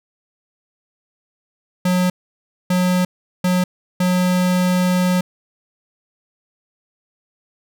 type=tone bursts at uneven times; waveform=square; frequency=181.4 Hz; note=F#3; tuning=34 cents flat; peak=-15 dBFS; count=4; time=1.85-2.1 / 2.7-3.05 / 3.44-3.64 / 4-5.21 s; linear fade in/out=5 ms; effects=none